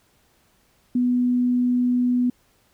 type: tone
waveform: sine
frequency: 246.9 Hz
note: B3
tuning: in tune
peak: -17 dBFS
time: 0.95-2.3 s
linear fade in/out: 5 ms
effects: pink hiss -62 dBFS RMS until 2.73 s